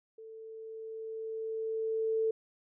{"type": "tone with level ramp", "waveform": "sine", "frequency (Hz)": 444, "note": "A4", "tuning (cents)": 16, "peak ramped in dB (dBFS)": [-46, -26], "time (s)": [0.18, 2.31], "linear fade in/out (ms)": 5, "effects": []}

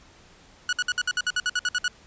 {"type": "tone bursts", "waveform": "sawtooth", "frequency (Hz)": 1465, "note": "F#6", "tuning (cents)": -18, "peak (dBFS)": -18, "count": 13, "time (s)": [0.69, 1.88], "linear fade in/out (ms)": 2, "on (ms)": 38, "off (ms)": 58, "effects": ["pink hiss -53 dBFS RMS until 2.06 s", "resampled to 16000 Hz"]}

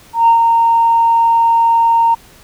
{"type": "tone with ADSR envelope", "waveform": "sine", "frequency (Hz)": 922, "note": "A#5", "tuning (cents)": -19, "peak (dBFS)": -3, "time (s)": [0.13, 2.15], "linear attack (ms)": 150, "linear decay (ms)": 96, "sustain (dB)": -4, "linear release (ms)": 13, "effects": ["tanh soft clip ceiling -2 dBFS", "pink hiss -43 dBFS RMS until 2.43 s"]}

